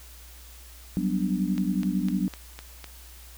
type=chord; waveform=sine; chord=G major seventh; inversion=third; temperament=equal; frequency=185 / 196 / 246.9 / 293.7 Hz; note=F#3 / G3 / B3 / D4; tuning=0 / 0 / 0 / 0 cents; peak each=-27 / -28 / -31 / -31 dBFS; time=0.97-2.28 s; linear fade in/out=0 ms
type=click train; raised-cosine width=0.2 ms; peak=-21 dBFS; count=6; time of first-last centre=1.58-2.843 s; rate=3.96 Hz
effects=added 60 Hz sine -46 dBFS peak until 3.37 s + white hiss -50 dBFS RMS until 3.37 s